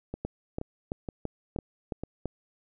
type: two click trains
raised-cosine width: 2 ms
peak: -18 / -21 dBFS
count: 7 / 5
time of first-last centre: 0.25-2.257 / 0.14-2.036 s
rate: 2.99 / 2.11 Hz
effects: none